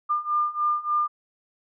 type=beating tone pair; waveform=sine; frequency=1200 / 1203.4 Hz; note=D6 / D6; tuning=+37 / +42 cents; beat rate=3.4 Hz; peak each=-26 / -24 dBFS; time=0.09-1.08 s; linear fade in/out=20 ms; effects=none